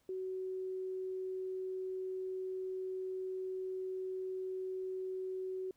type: tone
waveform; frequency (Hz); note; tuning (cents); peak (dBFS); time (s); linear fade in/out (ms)
sine; 374.7; F#4; +22; -37; 0.09-5.71; 2
effects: pink hiss -75 dBFS RMS until 5.76 s